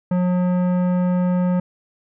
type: tone with tanh clipping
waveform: sine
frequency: 180 Hz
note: F#3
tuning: 47 cents flat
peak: -18 dBFS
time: 0.11-1.6 s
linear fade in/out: 5 ms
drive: 14 dB
effects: none